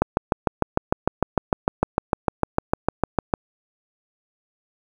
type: click train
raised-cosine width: 1 ms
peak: -3 dBFS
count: 23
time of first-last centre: 0.02-3.338 s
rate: 6.63 Hz
effects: 7-bit